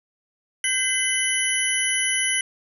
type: tone cluster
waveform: sine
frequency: 1557 / 2042 / 2997 / 5960 / 10430 Hz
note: G6 / C7 / F#7 / F#8 / E9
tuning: -12 / -43 / +22 / +12 / -19 cents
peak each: -32 / -25 / -26 / -32 / -24 dBFS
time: 0.64-2.41 s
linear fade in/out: 2 ms
effects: none